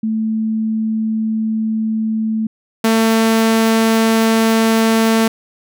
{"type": "tone pair in turn", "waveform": ["sine", "sawtooth"], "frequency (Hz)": [220, 224.1], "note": ["A3", "A3"], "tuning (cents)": [0, 32], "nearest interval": "unison", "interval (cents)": 32, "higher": "second", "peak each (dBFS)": [-15, -7], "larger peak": "second", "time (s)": [[0.03, 2.47], [2.84, 5.28]], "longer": "neither", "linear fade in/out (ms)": 5, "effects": []}